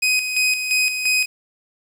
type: tone with tremolo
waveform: sawtooth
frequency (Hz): 2509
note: D#7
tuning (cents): +14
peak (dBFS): -12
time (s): 0.02-1.26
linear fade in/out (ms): 10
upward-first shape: square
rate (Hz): 2.9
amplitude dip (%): 55
effects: low-pass 12000 Hz 12 dB/octave + 7-bit